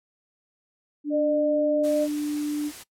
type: tone with pitch glide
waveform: sine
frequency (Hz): 293.7 to 295.9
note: D4 to D4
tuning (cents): 0 to +13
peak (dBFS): -24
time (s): 1.04-2.72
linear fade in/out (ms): 50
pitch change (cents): +13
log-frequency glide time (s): 1.92-1.99
type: tone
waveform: sine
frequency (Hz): 602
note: D5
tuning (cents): +43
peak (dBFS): -21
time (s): 1.1-2.08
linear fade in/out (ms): 50
type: noise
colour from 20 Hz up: white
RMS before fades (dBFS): -41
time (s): 1.83-2.84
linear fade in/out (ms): 20
effects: noise-tail reverb RT60 0.1 s tail -20 dB re dry + low-pass 12000 Hz 12 dB/octave